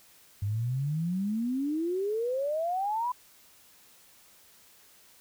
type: exponential sweep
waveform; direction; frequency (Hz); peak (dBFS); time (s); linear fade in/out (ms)
sine; up; 98 to 1012; -27; 0.42-3.12; 5
effects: white hiss -58 dBFS RMS until 5.2 s